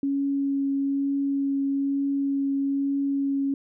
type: tone with vibrato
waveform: sine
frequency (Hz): 277.2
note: C#4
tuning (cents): 0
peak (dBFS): -22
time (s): 0.03-3.54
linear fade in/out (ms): 2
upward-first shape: triangle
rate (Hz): 1.1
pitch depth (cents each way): 10
effects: none